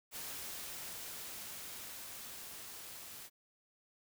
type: noise with level ramp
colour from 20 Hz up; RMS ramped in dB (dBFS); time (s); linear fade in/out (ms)
white; -44 to -50; 0.11-3.3; 50
effects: none